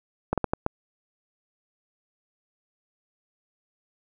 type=slowing click train; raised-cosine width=1 ms; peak=-9 dBFS; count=5; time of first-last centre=0.33-0.664 s; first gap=47 ms; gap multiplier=1.4; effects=none